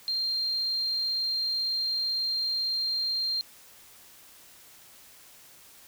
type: tone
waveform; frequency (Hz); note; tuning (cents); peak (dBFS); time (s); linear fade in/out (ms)
sine; 4186; C8; 0; -26; 0.08-3.41; 0
effects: white hiss -53 dBFS RMS until 5.87 s